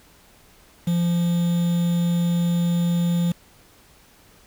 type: tone with quantisation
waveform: triangle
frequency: 172.4 Hz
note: F3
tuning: 22 cents flat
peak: -16 dBFS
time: 0.87-3.32 s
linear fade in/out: 5 ms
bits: 6
effects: pink hiss -53 dBFS RMS until 4.46 s